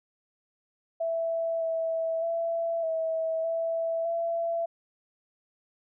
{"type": "tone with pitch steps", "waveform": "sine", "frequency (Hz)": [661, 654, 668, 648, 660, 672], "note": ["E5", "E5", "E5", "E5", "E5", "E5"], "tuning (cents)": [5, -14, 23, -30, 2, 33], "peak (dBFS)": -26, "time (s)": [1, 4.66], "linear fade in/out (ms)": 10, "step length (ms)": 610, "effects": []}